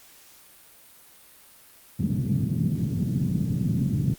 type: band-pass noise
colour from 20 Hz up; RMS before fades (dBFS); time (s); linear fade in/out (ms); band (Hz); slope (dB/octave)
white; -25; 1.99-4.14; 5; 110 to 190; 24
effects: white hiss -52 dBFS RMS until 4.18 s + Opus 48 kbps